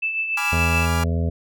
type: tone with tremolo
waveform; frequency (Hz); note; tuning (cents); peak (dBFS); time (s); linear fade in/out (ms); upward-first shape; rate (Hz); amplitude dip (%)
sine; 2637; E7; 0; -19; 0.02-0.86; 10; triangle; 7; 55
type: chord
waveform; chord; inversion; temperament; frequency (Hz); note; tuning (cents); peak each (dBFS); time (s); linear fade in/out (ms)
30% pulse; G# diminished seventh; none; equal; 830.6 / 987.8 / 1174.7 / 1396.9; G#5 / B5 / D6 / F6; 0 / 0 / 0 / 0; -26 / -29 / -26 / -27; 0.37-1.04; 5
type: harmonic tone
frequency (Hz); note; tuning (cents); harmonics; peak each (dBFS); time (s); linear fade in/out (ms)
83.5; E2; +23; 1 / 2 / 3 / 5 / 6 / 7 / 8; -20 / -26 / -30 / -34 / -36 / -37 / -38; 0.52-1.3; 10
effects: none